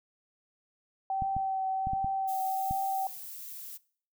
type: tone with vibrato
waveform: sine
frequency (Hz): 770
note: G5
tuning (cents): -31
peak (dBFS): -28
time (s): 1.1-3.07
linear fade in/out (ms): 2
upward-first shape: triangle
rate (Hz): 1.3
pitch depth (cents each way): 18
type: clicks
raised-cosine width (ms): 5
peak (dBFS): -24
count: 6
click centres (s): 1.222 / 1.366 / 1.871 / 1.934 / 2.045 / 2.71
type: noise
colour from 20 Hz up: violet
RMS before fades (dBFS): -43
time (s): 2.27-3.78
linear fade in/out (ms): 20
effects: noise-tail reverb RT60 0.5 s tail -21 dB re dry